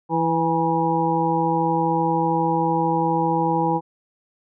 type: harmonic tone with a mistuned harmonic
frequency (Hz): 164.81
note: E3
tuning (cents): 0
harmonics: 1 / 2 / 3 / 5 / 6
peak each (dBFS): -25 / -24 / -26 / -22 / -25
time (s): 0.09-3.81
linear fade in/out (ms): 50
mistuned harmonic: 6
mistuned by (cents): -43
effects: none